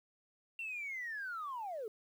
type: linear sweep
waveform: sine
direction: down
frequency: 2742 to 407.5 Hz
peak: -38 dBFS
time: 0.59-1.88 s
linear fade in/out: 2 ms
effects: tanh soft clip ceiling -34 dBFS + 11-bit